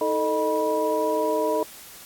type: tone cluster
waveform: sine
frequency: 316.6 / 440.4 / 614 / 974 Hz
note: D#4 / A4 / D#5 / B5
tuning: +30 / +2 / -23 / -24 cents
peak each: -29 / -25 / -25 / -27 dBFS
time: 0.01-1.63 s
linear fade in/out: 2 ms
effects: white hiss -44 dBFS RMS until 2.05 s + AAC 64 kbps